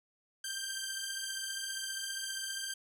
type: beating tone pair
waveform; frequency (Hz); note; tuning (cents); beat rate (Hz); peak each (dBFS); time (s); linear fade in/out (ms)
10% pulse; 1568 / 1583; G6 / G6; 0 / +17; 15; -31; 0.44-2.74; 5
effects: none